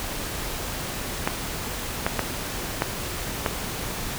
clicks, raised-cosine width 0.5 ms, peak -6 dBFS, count 5, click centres 1.275 / 2.065 / 2.193 / 2.821 / 3.462 s, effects pink hiss -31 dBFS RMS until 4.18 s

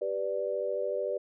sine chord, G major, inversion none, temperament equal, 392 / 493.9 / 587.3 Hz, G4 / B4 / D5, 0 / 0 / 0 cents, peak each -35 / -33 / -32 dBFS, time 0.01-1.18 s, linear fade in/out 10 ms, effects none

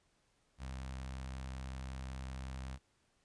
sawtooth tone with notch filter, 65.4 Hz, C2, in tune, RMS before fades -44 dBFS, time 0.58-2.79 s, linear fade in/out 50 ms, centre 380 Hz, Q 0.97, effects pink hiss -75 dBFS RMS until 3.24 s + resampled to 22050 Hz

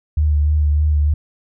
sine tone with vibrato, 74.9 Hz, D2, 35 cents sharp, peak -12 dBFS, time 0.17-1.14 s, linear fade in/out 5 ms, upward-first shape sine, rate 3.3 Hz, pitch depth 29 cents each way, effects none

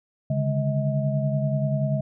sine tone cluster, 140 / 150.4 / 206.5 / 635 Hz, C#3 / D3 / G#3 / D#5, +18 / +42 / -10 / +35 cents, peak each -23 / -30 / -29 / -29 dBFS, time 0.3-2.01 s, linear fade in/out 5 ms, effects none

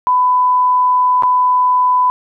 sine tone with dropouts, 1000 Hz, B5, 21 cents sharp, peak -9 dBFS, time 0.07-2.1 s, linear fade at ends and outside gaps 0 ms, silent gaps 1.224-1.234 s, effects none

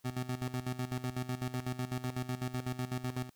25% pulse tone with tremolo, 126.1 Hz, B2, 36 cents sharp, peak -29 dBFS, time 0.04-3.3 s, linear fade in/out 20 ms, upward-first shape square, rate 8 Hz, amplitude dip 75%, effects white hiss -71 dBFS RMS until 3.35 s

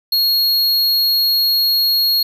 square tone, 4300 Hz, C8, 47 cents sharp, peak -13 dBFS, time 0.12-2.23 s, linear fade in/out 5 ms, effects none

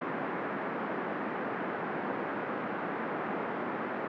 pink band-pass noise, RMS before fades -35 dBFS, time 0.01-4.08 s, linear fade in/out 10 ms, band 200 to 1800 Hz, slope 24 dB/octave, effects none

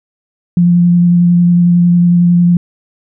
sine tone with vibrato, 174.4 Hz, F3, 2 cents flat, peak -5 dBFS, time 0.57-2.57 s, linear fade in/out 2 ms, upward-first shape square, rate 11 Hz, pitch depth 10 cents each way, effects none

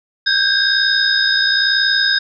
sine tone cluster, 1562 / 1623 / 3718 / 5030 Hz, G6 / G#6 / A#7 / D#8, -7 / -40 / -5 / +18 cents, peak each -18 dBFS, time 0.26-2.19 s, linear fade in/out 10 ms, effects none

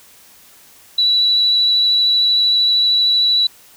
sine tone with vibrato, 3937 Hz, B7, 6 cents flat, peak -11 dBFS, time 0.98-3.47 s, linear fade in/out 5 ms, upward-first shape triangle, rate 13 Hz, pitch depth 12 cents each way, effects white hiss -46 dBFS RMS until 3.76 s

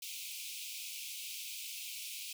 pink high-pass noise, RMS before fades -44 dBFS, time 0.02-2.33 s, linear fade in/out 5 ms, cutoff 2300 Hz, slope 96 dB/octave, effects none

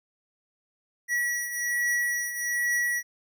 square beating tone pair, 1930 / 1931.2 Hz, B6 / B6, -40 / -39 cents, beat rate 1.2 Hz, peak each -33 / -27 dBFS, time 1.08-3.03 s, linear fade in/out 50 ms, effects none

